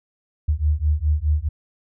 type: beating tone pair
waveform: sine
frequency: 73.42 / 78.22 Hz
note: D2 / D#2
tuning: 0 / +10 cents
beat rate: 4.8 Hz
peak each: -20 dBFS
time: 0.48-1.49 s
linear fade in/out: 10 ms
effects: none